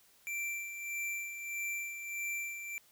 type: tone with tremolo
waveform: square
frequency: 2349 Hz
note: D7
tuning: in tune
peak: -35 dBFS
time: 0.27-2.78 s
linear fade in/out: 0 ms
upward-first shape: sine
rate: 1.6 Hz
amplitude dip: 55%
effects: white hiss -65 dBFS RMS until 2.91 s